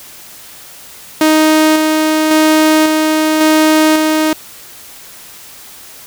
sawtooth tone with tremolo, 311.8 Hz, D#4, 4 cents sharp, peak -3 dBFS, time 1.21-4.33 s, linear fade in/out 2 ms, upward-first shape square, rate 0.91 Hz, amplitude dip 30%, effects white hiss -35 dBFS RMS until 6.06 s

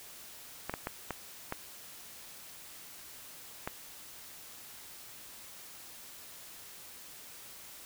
clicks, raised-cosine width 0.5 ms, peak -19 dBFS, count 6, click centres 0.696 / 0.739 / 0.871 / 1.107 / 1.524 / 3.675 s, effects white hiss -50 dBFS RMS until 7.85 s

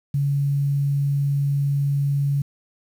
sine tone with quantisation, 141.1 Hz, C#3, 31 cents sharp, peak -18 dBFS, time 0.14-2.42 s, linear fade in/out 5 ms, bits 8, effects none

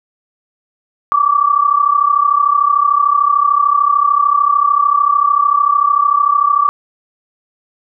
sine tone pair together, 1141.3 / 1174.7 Hz, D6 / D6, -50 / 0 cents, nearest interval unison, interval 50 cents, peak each -12 dBFS, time 1.12-6.69 s, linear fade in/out 0 ms, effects none

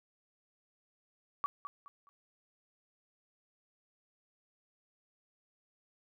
sine tone with echo, 1139 Hz, C#6, 47 cents sharp, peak -29 dBFS, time 1.44-1.46 s, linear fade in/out 0 ms, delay 210 ms, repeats 3, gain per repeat -10 dB, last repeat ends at 2.09 s, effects none

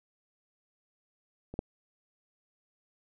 clicks, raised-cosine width 2 ms, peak -28 / -17 dBFS, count 2, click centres 1.54 / 1.591 s, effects none

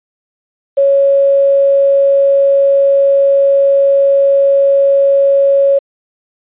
sine tone with quantisation, 554.4 Hz, C#5, in tune, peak -6 dBFS, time 0.77-5.79 s, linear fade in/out 10 ms, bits 6, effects resampled to 8000 Hz

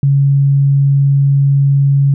sine tone, 139.3 Hz, C#3, 9 cents sharp, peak -7 dBFS, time 0.03-2.14 s, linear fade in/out 2 ms, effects none

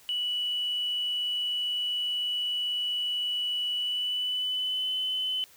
sine tone with pitch glide, 2951 to 3029 Hz, F#7 to F#7, -5 to +40 cents, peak -26 dBFS, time 0.09-5.44 s, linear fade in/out 0 ms, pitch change +45 cents, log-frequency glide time 3.74-4.91 s, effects tanh soft clip ceiling -22 dBFS + white hiss -56 dBFS RMS until 5.56 s

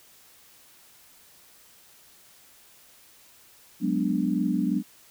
sine chord, G# half-diminished seventh, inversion third, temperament equal, 185 / 207.7 / 246.9 / 293.7 Hz, F#3 / G#3 / B3 / D4, 0 / 0 / 0 / 0 cents, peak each -28 dBFS, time 3.8-4.83 s, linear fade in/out 50 ms, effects white hiss -55 dBFS RMS until 5.1 s

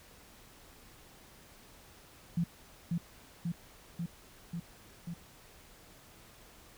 sine tone with echo, 170 Hz, F3, 46 cents flat, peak -27 dBFS, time 2.37-2.44 s, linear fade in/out 5 ms, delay 540 ms, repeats 5, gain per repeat -2 dB, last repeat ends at 5.14 s, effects pink hiss -57 dBFS RMS until 6.77 s

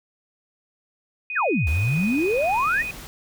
sine tone, 2489 Hz, D#7, in tune, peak -27 dBFS, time 1.3-2.91 s, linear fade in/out 2 ms
sine exponential two-way sweep, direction down then up, 1973 to 69.3 to 1973 Hz, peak -19 dBFS, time 1.35-2.83 s, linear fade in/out 20 ms, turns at 1.68 s
pink noise, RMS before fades -39 dBFS, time 1.67-3.07 s, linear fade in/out 0 ms
effects none

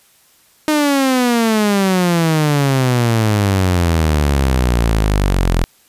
sawtooth exponential sweep, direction down, 309.4 to 41.33 Hz, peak -8 dBFS, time 0.68-5.64 s, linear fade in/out 0 ms, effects white hiss -52 dBFS RMS until 5.88 s + resampled to 32000 Hz

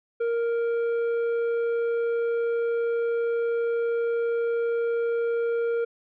sine tone with tanh clipping, 466.2 Hz, A#4, in tune, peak -24 dBFS, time 0.2-5.85 s, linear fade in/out 10 ms, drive 7 dB, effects none

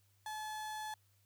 35% pulse tone, 860 Hz, A5, 40 cents flat, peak -39 dBFS, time 0.26-0.94 s, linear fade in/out 2 ms, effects added 99 Hz sine -70 dBFS peak until 1.25 s + white hiss -75 dBFS RMS until 1.25 s

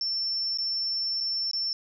sine tone with dropouts, 5390 Hz, E8, 38 cents sharp, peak -26 dBFS, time 0.01-1.73 s, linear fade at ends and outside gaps 1 ms, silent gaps 0.574-0.585 / 1.204-1.208 / 1.513-1.533 s, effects none

